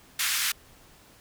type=band-pass noise; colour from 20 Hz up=pink; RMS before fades=-27 dBFS; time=0.19-0.52 s; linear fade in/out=5 ms; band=1500 to 16000 Hz; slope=24 dB/octave; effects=pink hiss -55 dBFS RMS until 1.2 s